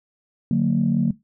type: chord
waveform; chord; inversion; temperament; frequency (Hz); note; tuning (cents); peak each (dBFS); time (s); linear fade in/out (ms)
sine; D augmented; none; just; 146.83 / 183.54 / 229.4; D3 / F#3 / A#3; 0 / -14 / -28; -22 / -20 / -19; 0.51-1.11; 2
effects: noise-tail reverb RT60 0.2 s tail -20 dB re dry + tanh soft clip ceiling -9 dBFS